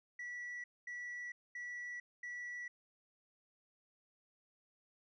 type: tone bursts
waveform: sine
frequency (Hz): 1949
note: B6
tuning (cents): -23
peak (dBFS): -40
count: 4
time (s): 0.19-2.68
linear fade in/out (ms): 5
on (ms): 450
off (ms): 230
effects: tanh soft clip ceiling -41 dBFS